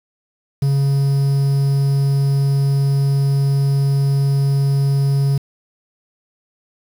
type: tone with quantisation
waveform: triangle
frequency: 138.59 Hz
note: C#3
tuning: in tune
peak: -11 dBFS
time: 0.62-5.38 s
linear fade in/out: 5 ms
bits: 6
effects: none